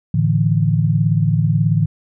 sine chord, A suspended fourth, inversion none, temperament just, 110 / 146.67 / 165 Hz, A2 / D3 / E3, 0 / -2 / +2 cents, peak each -17 dBFS, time 0.14-1.86 s, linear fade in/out 5 ms, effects none

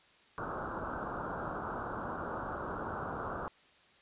white low-pass noise, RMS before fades -39 dBFS, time 0.38-3.48 s, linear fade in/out 0 ms, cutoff 1500 Hz, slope 96 dB/octave, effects white hiss -63 dBFS RMS until 4.01 s + resampled to 8000 Hz

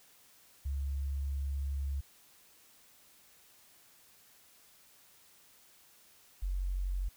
sine tone pair in turn, 69.3 / 46.19 Hz, C#2 / F#1, 0 / -2 cents, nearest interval perfect fifth, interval 702 cents, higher first, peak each -32 / -31 dBFS, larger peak second, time 0.65-2.01 / 6.42-7.09 s, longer first, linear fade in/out 10 ms, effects white hiss -62 dBFS RMS until 7.16 s

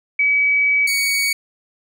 sine / sawtooth tone pair in turn, 2279 / 2244 Hz, C#7 / C#7, +47 / +21 cents, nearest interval unison, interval 26 cents, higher first, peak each -13 dBFS, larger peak neither, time 0.19-0.87 / 0.87-1.33 s, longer first, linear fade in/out 5 ms, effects none

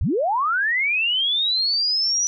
sine linear sweep, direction up, 45.18 to 5920 Hz, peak -18 dBFS, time 0.01-2.27 s, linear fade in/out 0 ms, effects none

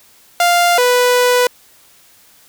sawtooth tone pair in turn, 698.5 / 493.9 Hz, F5 / B4, 0 / 0 cents, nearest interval tritone, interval 600 cents, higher first, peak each -6 dBFS, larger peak neither, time 0.4-0.78 / 0.78-1.47 s, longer second, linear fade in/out 2 ms, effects white hiss -48 dBFS RMS until 2.48 s

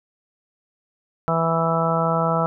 harmonic tone, 164.81 Hz, E3, in tune, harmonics 1 / 2 / 3 / 4 / 5 / 6 / 7 / 8, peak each -23 / -35 / -26 / -24 / -28 / -28 / -32 / -24 dBFS, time 1.28-2.46 s, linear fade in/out 0 ms, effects none

